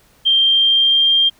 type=tone with pitch glide; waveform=sine; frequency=3168 to 3192 Hz; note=G7 to G7; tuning=+18 to +31 cents; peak=-10 dBFS; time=0.25-1.3 s; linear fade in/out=20 ms; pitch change=+13 cents; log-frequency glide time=0.38-1.13 s; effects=pink hiss -53 dBFS RMS until 1.39 s